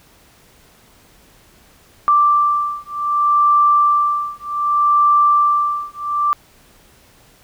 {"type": "beating tone pair", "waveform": "sine", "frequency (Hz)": [1174.7, 1175.35], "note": ["D6", "D6"], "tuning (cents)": [0, 1], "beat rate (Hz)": 0.65, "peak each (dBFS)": -15, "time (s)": [2.08, 6.33], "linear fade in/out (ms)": 0, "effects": ["pink hiss -50 dBFS RMS until 7.43 s"]}